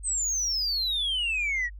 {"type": "exponential sweep", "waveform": "sine", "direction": "down", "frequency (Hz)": [8420, 1869], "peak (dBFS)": -23, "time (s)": [0.03, 1.7], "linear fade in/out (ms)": 50, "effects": ["tanh soft clip ceiling -23 dBFS", "added 50 Hz sine -39 dBFS peak until 1.79 s"]}